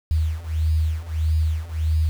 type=beating tone pair; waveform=sine; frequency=78 / 79.6 Hz; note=D#2 / D#2; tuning=+5 / +40 cents; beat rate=1.6 Hz; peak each=-23 / -21 dBFS; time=0.11-2.09 s; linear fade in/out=0 ms; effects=7-bit